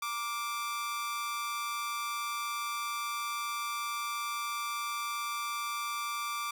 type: tone with amplitude modulation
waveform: sawtooth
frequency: 1174.7 Hz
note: D6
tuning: in tune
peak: -27 dBFS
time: 0.02-6.51 s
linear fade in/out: 5 ms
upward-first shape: sine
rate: 237 Hz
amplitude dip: 55%
effects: none